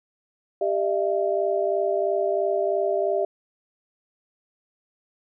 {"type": "tone cluster", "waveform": "sine", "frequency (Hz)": [395.5, 608, 671], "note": ["G4", "D#5", "E5"], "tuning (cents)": [15, -40, 31], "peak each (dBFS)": -25, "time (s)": [0.61, 3.25], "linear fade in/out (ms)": 5, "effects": []}